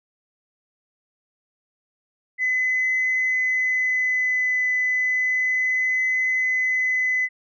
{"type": "tone with vibrato", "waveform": "sine", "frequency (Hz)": 2017, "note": "B6", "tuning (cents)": 36, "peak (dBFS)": -18, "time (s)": [2.38, 7.29], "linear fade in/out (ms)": 50, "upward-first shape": "triangle", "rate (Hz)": 0.32, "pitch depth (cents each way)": 10, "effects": ["tanh soft clip ceiling -14 dBFS"]}